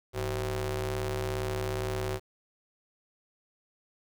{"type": "ring-modulated tone", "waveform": "sawtooth", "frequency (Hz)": 139.3, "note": "C#3", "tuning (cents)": 9, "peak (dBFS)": -23, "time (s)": [0.13, 2.2], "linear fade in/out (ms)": 50, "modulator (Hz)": 240, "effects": ["10-bit"]}